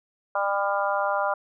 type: harmonic tone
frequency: 199.7 Hz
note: G3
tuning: 32 cents sharp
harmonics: 3 / 4 / 5 / 6 / 7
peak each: -27 / -28 / -29 / -30 / -30 dBFS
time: 0.35-1.34 s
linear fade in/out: 5 ms
effects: none